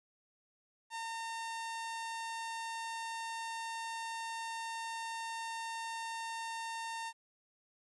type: tone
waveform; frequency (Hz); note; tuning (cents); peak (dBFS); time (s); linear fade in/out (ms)
sawtooth; 911; A#5; -40; -35; 0.9-7.13; 50
effects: resampled to 24000 Hz + 12-bit